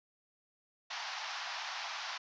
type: band-pass noise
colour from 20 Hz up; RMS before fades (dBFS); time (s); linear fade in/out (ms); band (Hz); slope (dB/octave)
pink; -41; 0.9-2.18; 10; 730 to 5800; 48
effects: resampled to 16000 Hz